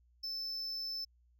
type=tone; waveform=triangle; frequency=5274 Hz; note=E8; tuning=in tune; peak=-36 dBFS; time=0.23-1.05 s; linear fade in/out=10 ms; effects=added 60 Hz sine -65 dBFS peak until 1.39 s